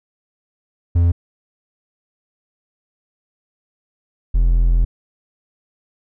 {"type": "tone pair in turn", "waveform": "triangle", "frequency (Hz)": [85.6, 42.46], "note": ["F2", "F1"], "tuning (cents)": [-34, -48], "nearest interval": "octave", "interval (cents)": 1214, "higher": "first", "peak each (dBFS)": -9, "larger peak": "neither", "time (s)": [[0.95, 1.12], [4.34, 4.85]], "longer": "second", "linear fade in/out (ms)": 10, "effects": []}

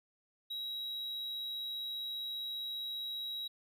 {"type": "tone", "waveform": "triangle", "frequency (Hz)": 3855, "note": "B7", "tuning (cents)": -43, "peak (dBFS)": -36, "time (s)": [0.5, 3.48], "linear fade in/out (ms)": 10, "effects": []}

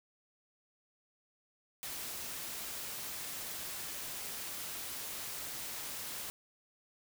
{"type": "noise", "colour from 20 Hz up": "white", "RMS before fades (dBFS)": -42, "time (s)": [1.83, 6.3], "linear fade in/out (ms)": 0, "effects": []}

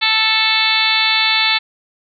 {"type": "harmonic tone", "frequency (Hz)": 440, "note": "A4", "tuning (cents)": 0, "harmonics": [2, 3, 4, 5, 6, 7, 8, 9, 10], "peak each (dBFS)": [-23, -25, -23, -19, -20, -27, -18, -20, -22], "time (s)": [0.01, 1.59], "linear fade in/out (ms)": 20, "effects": []}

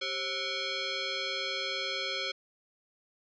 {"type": "tone with frequency modulation", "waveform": "sine", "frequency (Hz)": 539, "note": "C#5", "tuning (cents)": -49, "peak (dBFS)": -31, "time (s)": [0.01, 2.32], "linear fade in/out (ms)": 10, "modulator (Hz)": 929, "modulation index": 4.5, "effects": []}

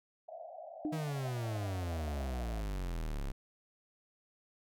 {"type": "band-pass noise", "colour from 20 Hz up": "pink", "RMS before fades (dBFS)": -48, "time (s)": [0.28, 2.61], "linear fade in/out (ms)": 5, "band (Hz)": [600, 740], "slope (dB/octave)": 96}
{"type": "tone with exponential decay", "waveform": "sine", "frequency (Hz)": 304.3, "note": "D#4", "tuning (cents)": -38, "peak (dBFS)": -30, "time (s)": [0.85, 1.17], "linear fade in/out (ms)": 1, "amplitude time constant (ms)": 69}
{"type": "exponential sweep", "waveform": "45% pulse", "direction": "down", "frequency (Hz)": [162.9, 32.7], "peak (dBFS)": -35, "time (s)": [0.92, 3.32], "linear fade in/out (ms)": 10}
{"effects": []}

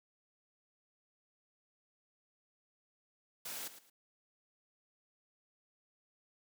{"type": "noise with echo", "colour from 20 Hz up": "white", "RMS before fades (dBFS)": -43, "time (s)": [3.45, 3.68], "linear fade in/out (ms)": 5, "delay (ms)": 110, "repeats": 2, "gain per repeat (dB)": -12, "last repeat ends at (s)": 3.9, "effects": ["high-pass 150 Hz 12 dB/octave"]}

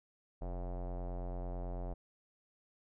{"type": "tone with low-pass filter", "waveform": "square", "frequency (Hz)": 44.55, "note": "F1", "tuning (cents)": 35, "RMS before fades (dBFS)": -40, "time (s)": [0.41, 1.94], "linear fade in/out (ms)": 10, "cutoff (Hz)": 690, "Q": 3.1, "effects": []}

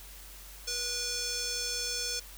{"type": "tone with band-pass filter", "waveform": "square", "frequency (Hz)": 486.2, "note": "B4", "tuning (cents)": -27, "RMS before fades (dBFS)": -34, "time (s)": [0.67, 2.2], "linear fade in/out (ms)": 10, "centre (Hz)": 5700, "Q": 2.9, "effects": ["added 47 Hz sine -49 dBFS peak until 2.37 s", "white hiss -50 dBFS RMS until 2.37 s"]}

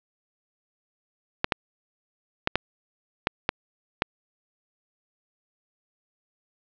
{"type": "clicks", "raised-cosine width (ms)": 0.3, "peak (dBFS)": -4, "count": 7, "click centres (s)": [1.444, 1.522, 2.474, 2.556, 3.271, 3.491, 4.021], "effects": ["low-pass 4000 Hz 12 dB/octave"]}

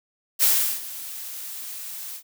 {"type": "noise with ADSR envelope", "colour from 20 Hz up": "blue", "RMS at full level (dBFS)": -17, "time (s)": [0.39, 2.23], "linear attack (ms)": 38, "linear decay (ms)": 370, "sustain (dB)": -18, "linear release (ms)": 84, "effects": []}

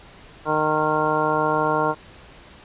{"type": "harmonic tone", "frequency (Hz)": 154, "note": "D#3", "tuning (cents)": -17, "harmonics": [1, 2, 3, 4, 5, 6, 7, 9], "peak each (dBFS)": [-31, -28, -25, -26, -28, -25, -25, -27], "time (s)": [0.45, 1.95], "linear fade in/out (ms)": 50, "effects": ["pink hiss -46 dBFS RMS until 2.64 s", "resampled to 8000 Hz"]}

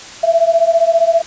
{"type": "beating tone pair", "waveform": "sine", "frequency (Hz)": [659.3, 674.3], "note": ["E5", "E5"], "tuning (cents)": [0, 39], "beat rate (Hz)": 15, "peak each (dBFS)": -12, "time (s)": [0.23, 1.22], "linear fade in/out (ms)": 10, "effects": ["white hiss -33 dBFS RMS until 1.26 s", "resampled to 16000 Hz"]}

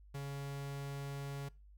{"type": "tone", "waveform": "45% pulse", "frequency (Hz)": 140, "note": "C#3", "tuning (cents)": 18, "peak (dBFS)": -40, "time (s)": [0.14, 1.49], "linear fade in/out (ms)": 10, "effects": ["noise-tail reverb RT60 0.3 s tail -22 dB re dry", "added 50 Hz sine -56 dBFS peak until 1.77 s"]}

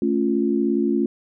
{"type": "chord", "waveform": "sine", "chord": "A augmented", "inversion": "none", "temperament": "equal", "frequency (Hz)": [220, 277.2, 349.2], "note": ["A3", "C#4", "E#4"], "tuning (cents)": [0, 0, 0], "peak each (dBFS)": -22, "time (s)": [0.02, 1.06], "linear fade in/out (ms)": 2, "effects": []}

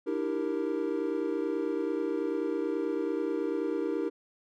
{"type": "chord", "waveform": "triangle", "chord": "E half-diminished seventh", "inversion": "third", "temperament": "equal with one note detuned", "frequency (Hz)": [300.4, 329.6, 392, 466.2], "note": ["D4", "E4", "G4", "Bb4"], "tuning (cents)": [39, 0, 0, 0], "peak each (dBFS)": -32, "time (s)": [0.06, 4.1], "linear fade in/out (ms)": 20, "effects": []}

